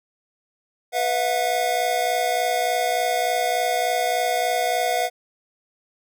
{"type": "chord", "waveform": "square", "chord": "B suspended fourth", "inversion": "none", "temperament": "equal with one note detuned", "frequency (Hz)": [493.9, 659.3, 722.7], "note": ["B4", "E5", "F#5"], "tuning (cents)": [0, 0, -41], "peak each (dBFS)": [-28, -26, -23], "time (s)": [0.92, 5.1], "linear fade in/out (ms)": 50, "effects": []}